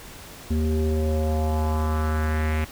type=tone with low-pass filter sweep; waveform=square; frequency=77.78 Hz; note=D#2; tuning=in tune; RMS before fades=-23 dBFS; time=0.5-2.65 s; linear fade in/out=10 ms; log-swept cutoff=290 to 2400 Hz; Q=2.9; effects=pink hiss -42 dBFS RMS until 2.71 s